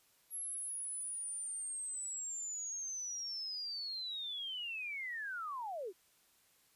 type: linear sweep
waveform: sine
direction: down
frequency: 11300 to 334.7 Hz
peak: -39 dBFS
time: 0.3-5.93 s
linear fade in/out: 50 ms
effects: white hiss -70 dBFS RMS until 6.75 s + resampled to 32000 Hz